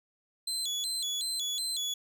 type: tone with vibrato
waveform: 30% pulse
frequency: 3729 Hz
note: A#7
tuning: in tune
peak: -28 dBFS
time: 0.47-1.94 s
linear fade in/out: 5 ms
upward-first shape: square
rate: 2.7 Hz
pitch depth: 160 cents each way
effects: none